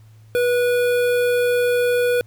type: tone with notch filter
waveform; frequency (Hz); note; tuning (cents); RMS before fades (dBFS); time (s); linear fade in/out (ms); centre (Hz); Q
square; 488.2; B4; -20; -18; 0.35-2.21; 0; 6000; 0.74
effects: added 109 Hz sine -44 dBFS peak until 2.26 s + pink hiss -60 dBFS RMS until 2.26 s